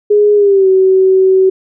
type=tone with pitch glide; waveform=sine; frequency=415.3 to 378.6 Hz; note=G#4 to F#4; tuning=0 to +40 cents; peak=-5 dBFS; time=0.1-1.5 s; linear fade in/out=10 ms; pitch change=-160 cents; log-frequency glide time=0.35-0.68 s; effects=none